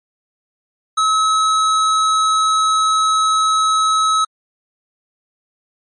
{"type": "tone", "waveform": "square", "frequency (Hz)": 1287, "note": "E6", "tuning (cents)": -42, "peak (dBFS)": -13, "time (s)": [0.97, 4.25], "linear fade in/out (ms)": 10, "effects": ["MP3 48 kbps"]}